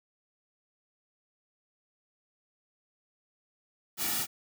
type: noise with comb filter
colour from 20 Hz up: white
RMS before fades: -31 dBFS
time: 3.97-4.27 s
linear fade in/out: 50 ms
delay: 1.9 ms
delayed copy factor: -0.75
effects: none